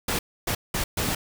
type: noise bursts at uneven times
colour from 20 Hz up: pink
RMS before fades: -26 dBFS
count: 4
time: 0.08-0.19 / 0.47-0.55 / 0.74-0.84 / 0.97-1.15 s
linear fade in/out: 5 ms
effects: none